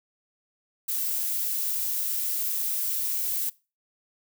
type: noise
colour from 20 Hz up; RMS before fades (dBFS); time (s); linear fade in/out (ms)
violet; -28; 0.88-3.5; 10
effects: noise-tail reverb RT60 0.3 s tail -22 dB re dry